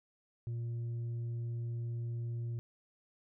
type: tone with tanh clipping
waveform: sine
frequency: 117.5 Hz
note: A#2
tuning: 14 cents sharp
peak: -36 dBFS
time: 0.47-2.59 s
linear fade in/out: 0 ms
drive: 3 dB
effects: none